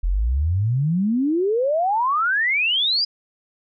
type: exponential sweep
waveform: sine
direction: up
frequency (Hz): 40.32 to 4978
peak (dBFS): -17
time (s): 0.03-3.05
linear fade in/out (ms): 10
effects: none